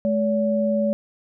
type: tone pair together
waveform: sine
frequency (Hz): 213.5 / 570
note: G#3 / C#5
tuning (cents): +48 / +48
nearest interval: octave + perfect fourth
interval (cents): 1700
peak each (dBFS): -21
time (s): 0.05-0.93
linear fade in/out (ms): 0
effects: none